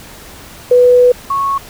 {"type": "tone pair in turn", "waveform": "sine", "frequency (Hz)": [493.9, 1103], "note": ["B4", "C#6"], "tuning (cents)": [0, -9], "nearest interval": "octave + major second", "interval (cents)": 1391, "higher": "second", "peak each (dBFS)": [-4, -12], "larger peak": "first", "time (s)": [[0.71, 1.12], [1.3, 1.58]], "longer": "first", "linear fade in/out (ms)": 5, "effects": ["pink hiss -35 dBFS RMS until 1.69 s"]}